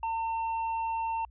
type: tone with hard clipping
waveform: sine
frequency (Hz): 905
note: A5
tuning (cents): +48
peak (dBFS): -30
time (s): 0.03-1.25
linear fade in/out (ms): 2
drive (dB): 4
effects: added 60 Hz sine -51 dBFS peak until 1.3 s + resampled to 8000 Hz